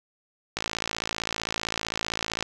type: click train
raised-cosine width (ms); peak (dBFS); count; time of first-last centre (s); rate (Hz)
0.2; -10; 104; 0.57-2.426; 55.5
effects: none